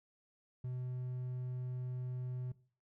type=tone; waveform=triangle; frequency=126 Hz; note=B2; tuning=35 cents sharp; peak=-36 dBFS; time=0.64-2.52 s; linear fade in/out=5 ms; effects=noise-tail reverb RT60 0.4 s tail -18 dB re dry